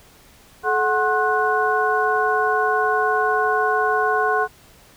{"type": "tone cluster", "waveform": "sine", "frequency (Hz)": [431, 738, 1068, 1477], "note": ["A4", "F#5", "C6", "F#6"], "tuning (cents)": [-36, -5, 35, -3], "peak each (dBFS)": -22, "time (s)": [0.63, 4.48], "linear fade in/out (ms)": 50, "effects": ["pink hiss -50 dBFS RMS until 4.96 s"]}